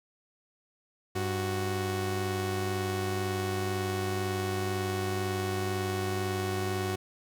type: tone pair together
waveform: sawtooth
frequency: 98 / 370 Hz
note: G2 / F#4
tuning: 0 / 0 cents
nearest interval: octave + major seventh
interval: 2300 cents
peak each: -28 dBFS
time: 1.15-6.96 s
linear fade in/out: 10 ms
effects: none